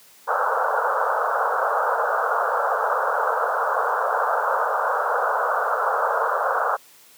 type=band-pass noise; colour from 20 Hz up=white; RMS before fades=-22 dBFS; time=0.27-6.77 s; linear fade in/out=20 ms; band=450 to 1500 Hz; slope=96 dB/octave; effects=white hiss -51 dBFS RMS until 7.17 s + high-pass 150 Hz 12 dB/octave